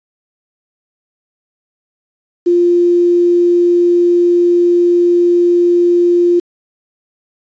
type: tone with quantisation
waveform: sine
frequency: 349.2 Hz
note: F4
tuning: in tune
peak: -7 dBFS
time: 2.46-6.4 s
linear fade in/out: 10 ms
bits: 6
effects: resampled to 16000 Hz